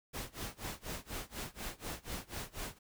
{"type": "noise with tremolo", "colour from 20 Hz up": "pink", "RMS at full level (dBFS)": -40, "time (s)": [0.13, 2.79], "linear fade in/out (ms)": 20, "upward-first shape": "sine", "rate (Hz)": 4.1, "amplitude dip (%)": 95, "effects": []}